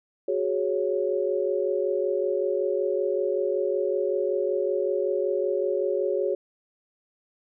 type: chord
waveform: sine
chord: F# suspended second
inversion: none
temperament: equal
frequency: 370 / 415.3 / 554.4 Hz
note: F#4 / G#4 / C#5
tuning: 0 / 0 / 0 cents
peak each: -27 dBFS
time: 0.28-6.35 s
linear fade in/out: 5 ms
effects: none